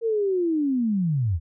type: linear sweep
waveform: sine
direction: down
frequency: 466.2 to 73.42 Hz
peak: -20 dBFS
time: 0.01-1.4 s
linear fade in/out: 50 ms
effects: none